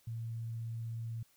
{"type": "tone", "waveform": "sine", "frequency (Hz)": 114.5, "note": "A#2", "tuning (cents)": -31, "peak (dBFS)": -37, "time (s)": [0.07, 1.23], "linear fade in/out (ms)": 5, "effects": ["white hiss -69 dBFS RMS until 1.36 s"]}